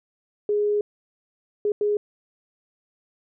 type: tone bursts at uneven times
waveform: sine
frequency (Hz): 415.3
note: G#4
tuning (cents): 0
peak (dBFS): -19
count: 3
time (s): 0.49-0.81 / 1.65-1.72 / 1.81-1.97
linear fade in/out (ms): 2
effects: none